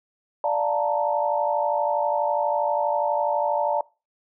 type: chord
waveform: sine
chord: Bb major seventh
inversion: first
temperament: equal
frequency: 587.3 / 698.5 / 880 / 932.3 Hz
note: D5 / F5 / A5 / Bb5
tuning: 0 / 0 / 0 / 0 cents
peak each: -24 / -28 / -25 / -28 dBFS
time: 0.44-3.81 s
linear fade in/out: 2 ms
effects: noise-tail reverb RT60 0.3 s tail -23 dB re dry